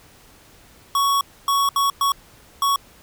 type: tone bursts at uneven times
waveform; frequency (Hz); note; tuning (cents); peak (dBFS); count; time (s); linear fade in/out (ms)
square; 1115; C#6; +10; -17; 5; 0.95-1.21 / 1.48-1.69 / 1.76-1.9 / 2.01-2.12 / 2.62-2.76; 2
effects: pink hiss -50 dBFS RMS until 3.02 s